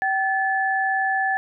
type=tone pair together; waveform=sine; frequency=770 / 1731.7 Hz; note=G5 / A6; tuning=-31 / -28 cents; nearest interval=octave + major second; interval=1403 cents; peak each=-22 dBFS; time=0.02-1.37 s; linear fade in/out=0 ms; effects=none